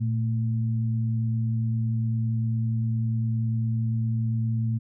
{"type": "tone pair together", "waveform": "sine", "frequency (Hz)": [115.11, 222.5], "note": ["A#2", "A3"], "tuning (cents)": [-21, 20], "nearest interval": "major seventh", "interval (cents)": 1141, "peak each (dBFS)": [-23, -31], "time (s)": [0, 4.79], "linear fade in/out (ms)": 20, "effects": []}